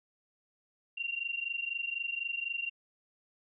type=tone pair together; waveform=sine; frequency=2752 / 2776 Hz; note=F7 / F7; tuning=-26 / -11 cents; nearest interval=unison; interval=15 cents; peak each=-36 / -36 dBFS; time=0.97-2.7 s; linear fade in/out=10 ms; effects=none